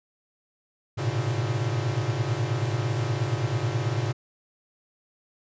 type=tone cluster; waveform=square; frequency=104.5 / 114.2 / 123.1 / 140 Hz; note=G#2 / A#2 / B2 / C#3; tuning=+11 / -35 / -5 / +18 cents; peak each=-32 / -30 / -30 / -32 dBFS; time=0.97-4.13 s; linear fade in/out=20 ms; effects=resampled to 16000 Hz